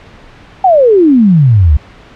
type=exponential sweep; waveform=sine; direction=down; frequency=787 to 67.3 Hz; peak=-3 dBFS; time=0.64-1.77 s; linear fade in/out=5 ms; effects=pink hiss -37 dBFS RMS until 2.15 s + low-pass 3000 Hz 12 dB/octave